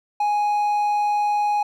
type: tone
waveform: triangle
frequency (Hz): 830.6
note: G#5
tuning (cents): 0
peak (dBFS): -16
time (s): 0.2-1.63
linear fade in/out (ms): 5
effects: none